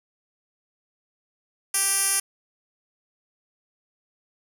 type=tone with band-pass filter; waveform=10% pulse; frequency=391.8 Hz; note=G4; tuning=1 cent flat; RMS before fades=-23 dBFS; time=1.74-2.2 s; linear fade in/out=5 ms; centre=10000 Hz; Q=2.2; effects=none